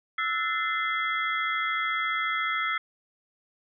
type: tone cluster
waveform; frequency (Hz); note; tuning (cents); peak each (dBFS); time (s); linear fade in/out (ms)
sine; 1318 / 1452 / 1770 / 2065 / 3336; E6 / F#6 / A6 / C7 / G#7; -1 / -33 / +10 / -23 / +7; -29 / -38 / -34 / -29 / -37; 0.18-2.78; 5
effects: none